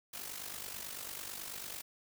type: noise with amplitude modulation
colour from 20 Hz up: white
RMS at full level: -41 dBFS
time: 0.13-1.82 s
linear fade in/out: 10 ms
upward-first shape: sine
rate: 49.1 Hz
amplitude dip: 65%
effects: none